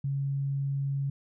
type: tone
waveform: sine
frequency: 138.59 Hz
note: C#3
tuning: in tune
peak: -27 dBFS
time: 0.04-1.1 s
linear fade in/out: 5 ms
effects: none